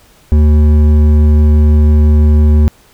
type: tone with hard clipping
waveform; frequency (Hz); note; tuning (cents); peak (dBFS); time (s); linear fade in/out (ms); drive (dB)
sine; 75.5; D2; +48; -6; 0.32-2.68; 0; 9
effects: pink hiss -46 dBFS RMS until 2.93 s